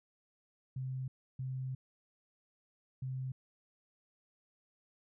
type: tone bursts at uneven times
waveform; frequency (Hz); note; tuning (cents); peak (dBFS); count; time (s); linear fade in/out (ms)
sine; 130.4; C3; -5; -36; 3; 0.76-1.08 / 1.39-1.75 / 3.02-3.32; 5
effects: none